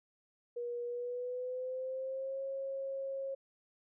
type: tone with pitch glide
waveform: sine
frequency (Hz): 480 to 541.9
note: B4 to C#5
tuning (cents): -49 to -39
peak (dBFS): -36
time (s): 0.56-3.35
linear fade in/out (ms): 10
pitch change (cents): +210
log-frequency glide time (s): 0.85-2.41
effects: none